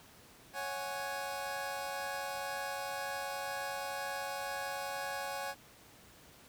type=chord; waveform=25% pulse; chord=C# suspended fourth; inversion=none; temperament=equal; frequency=554.4 / 740 / 830.6 Hz; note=C#5 / F#5 / G#5; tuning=0 / 0 / 0 cents; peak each=-38 / -39 / -37 dBFS; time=0.53-5.55 s; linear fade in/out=50 ms; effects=pink hiss -58 dBFS RMS until 6.48 s + high-pass 60 Hz 12 dB/octave